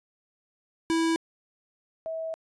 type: tone pair in turn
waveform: square / sine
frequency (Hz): 327.9 / 647.5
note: E4 / E5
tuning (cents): -9 / -31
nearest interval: octave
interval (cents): 1178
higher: second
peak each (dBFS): -23 / -30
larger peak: first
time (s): 0.9-1.16 / 2.06-2.34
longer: second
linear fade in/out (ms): 0
effects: resampled to 22050 Hz